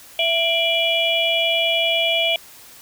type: tone cluster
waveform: sine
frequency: 665 / 2372 / 2942 / 3348 Hz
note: E5 / D7 / F#7 / G#7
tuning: +15 / +17 / -11 / +13 cents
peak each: -22 dBFS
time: 0.19-2.36 s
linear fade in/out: 2 ms
effects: white hiss -44 dBFS RMS until 2.81 s